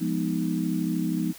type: chord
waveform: sine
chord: F half-diminished seventh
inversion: none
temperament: equal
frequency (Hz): 174.61 / 207.7 / 246.9 / 311.1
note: F3 / Ab3 / Cb4 / Eb4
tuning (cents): 0 / 0 / 0 / 0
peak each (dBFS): -28 / -31 / -30 / -29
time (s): 0-1.33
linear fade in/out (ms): 20
effects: white hiss -46 dBFS RMS until 1.38 s